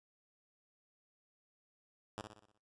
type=tone with echo; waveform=5% pulse; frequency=106.3 Hz; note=G#2; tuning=41 cents sharp; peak=-30 dBFS; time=2.18-2.21 s; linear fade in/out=0 ms; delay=61 ms; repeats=6; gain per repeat=-6 dB; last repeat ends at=2.576 s; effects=noise-tail reverb RT60 0.3 s tail -19 dB re dry + resampled to 22050 Hz